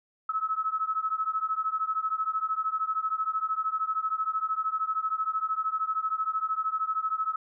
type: beating tone pair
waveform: sine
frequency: 1289 / 1302 Hz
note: E6 / E6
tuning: -39 / -22 cents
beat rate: 13 Hz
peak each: -29 / -30 dBFS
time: 0.29-7.36 s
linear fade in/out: 5 ms
effects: none